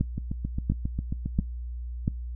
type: two click trains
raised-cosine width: 5 ms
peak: -17 / -11 dBFS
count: 10 / 4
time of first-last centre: 0.18-1.395 / 0.01-2.079 s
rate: 7.41 / 1.45 Hz
effects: noise-tail reverb RT60 0.2 s tail -25 dB re dry + added 60 Hz sine -32 dBFS peak until 2.35 s